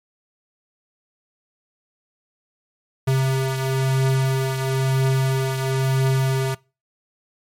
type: beating tone pair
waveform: square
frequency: 132.7 / 133.7 Hz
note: C3 / C3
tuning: +25 / +38 cents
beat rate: 1 Hz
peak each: -19 / -27 dBFS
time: 3.07-6.55 s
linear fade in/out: 10 ms
effects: noise-tail reverb RT60 0.3 s tail -23 dB re dry + MP3 64 kbps